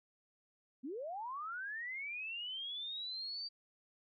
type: linear sweep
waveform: sine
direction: up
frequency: 230.5 to 4669 Hz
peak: -40 dBFS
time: 0.83-3.49 s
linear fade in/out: 20 ms
effects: none